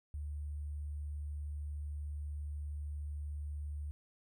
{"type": "tone with sample-and-hold", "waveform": "sine", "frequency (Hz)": 73.6, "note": "D2", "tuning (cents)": 4, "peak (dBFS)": -38, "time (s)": [0.14, 3.91], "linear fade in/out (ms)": 0, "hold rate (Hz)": 8820, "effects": []}